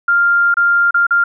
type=tone with dropouts; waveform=sine; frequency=1396.9 Hz; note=F6; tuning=in tune; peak=-9 dBFS; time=0.08-1.24 s; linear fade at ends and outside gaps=5 ms; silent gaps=0.542-0.569 / 0.909-0.943 / 1.068-1.107 s; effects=none